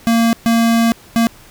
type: tone bursts at uneven times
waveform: square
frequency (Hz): 230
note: A#3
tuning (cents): -23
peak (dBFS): -11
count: 3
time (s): 0.07-0.33 / 0.46-0.92 / 1.16-1.27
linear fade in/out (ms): 0
effects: pink hiss -43 dBFS RMS until 1.5 s